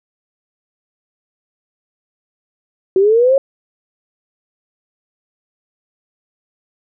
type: linear sweep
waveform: sine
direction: up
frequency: 370 to 554.4 Hz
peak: -8 dBFS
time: 2.96-3.38 s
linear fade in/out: 2 ms
effects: none